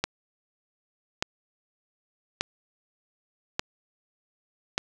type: click train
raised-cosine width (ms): 0.2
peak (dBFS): -7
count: 5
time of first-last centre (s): 0.04-4.779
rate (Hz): 0.844
effects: none